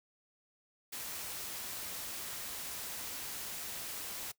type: noise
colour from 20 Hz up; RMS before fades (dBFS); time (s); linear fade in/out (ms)
white; -42; 0.92-4.32; 10
effects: noise-tail reverb RT60 0.1 s tail -20 dB re dry